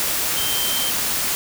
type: tone in noise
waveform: sine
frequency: 3136 Hz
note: G7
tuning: in tune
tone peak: -25 dBFS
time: 0.37-0.9 s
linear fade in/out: 0 ms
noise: white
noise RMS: -22 dBFS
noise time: 0-1.35 s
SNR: -6 dB
effects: none